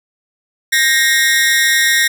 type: tone with amplitude modulation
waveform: sawtooth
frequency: 1864.7 Hz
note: A#6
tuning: in tune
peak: -3 dBFS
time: 0.72-2.08 s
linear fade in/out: 10 ms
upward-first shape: sine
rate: 272 Hz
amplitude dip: 85%
effects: none